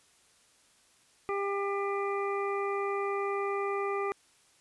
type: harmonic tone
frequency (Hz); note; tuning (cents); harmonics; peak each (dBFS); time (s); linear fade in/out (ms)
398.9; G4; +30; 1 / 2 / 3 / 5 / 6; -31 / -38 / -35 / -42 / -44; 1.29-4.12; 0
effects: white hiss -64 dBFS RMS until 4.6 s + resampled to 24000 Hz